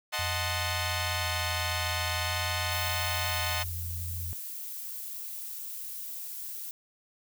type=chord; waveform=10% pulse; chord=D# diminished seventh; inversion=none; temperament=equal; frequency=622.3 / 740 / 880 / 1046.5 Hz; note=D#5 / F#5 / A5 / C6; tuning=0 / 0 / 0 / 0 cents; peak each=-27 dBFS; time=0.12-3.64 s; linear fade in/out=20 ms
type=tone with vibrato; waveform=sine; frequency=87.6 Hz; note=F2; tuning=6 cents sharp; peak=-34 dBFS; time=0.19-4.33 s; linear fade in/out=0 ms; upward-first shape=square; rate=0.48 Hz; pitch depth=23 cents each way
type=noise; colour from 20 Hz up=violet; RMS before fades=-39 dBFS; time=2.72-6.71 s; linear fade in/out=0 ms
effects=none